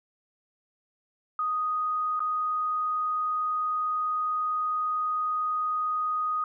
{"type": "tone with dropouts", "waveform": "sine", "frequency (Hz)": 1244.5, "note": "D#6", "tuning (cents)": 0, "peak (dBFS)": -25, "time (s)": [1.39, 6.44], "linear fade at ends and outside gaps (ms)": 2, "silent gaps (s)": [2.194, 2.203], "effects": []}